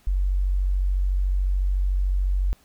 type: tone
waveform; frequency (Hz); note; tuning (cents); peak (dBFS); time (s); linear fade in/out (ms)
sine; 46.9; F#1; +24; -19; 0.07-2.53; 0
effects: pink hiss -59 dBFS RMS until 2.64 s